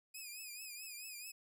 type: tone with vibrato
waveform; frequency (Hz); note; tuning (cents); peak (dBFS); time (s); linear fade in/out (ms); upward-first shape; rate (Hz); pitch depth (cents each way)
10% pulse; 2489; D#7; 0; -38; 0.14-1.32; 10; triangle; 4.6; 97
effects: none